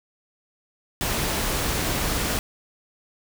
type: noise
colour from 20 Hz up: pink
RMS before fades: -25 dBFS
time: 1.01-2.39 s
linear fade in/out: 0 ms
effects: none